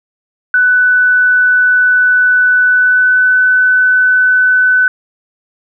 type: tone with pitch glide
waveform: sine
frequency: 1493 to 1504.3 Hz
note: F#6 to F#6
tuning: +15 to +28 cents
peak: -6 dBFS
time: 0.54-4.88 s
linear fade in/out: 2 ms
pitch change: +13 cents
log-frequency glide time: 2.67-3.35 s
effects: none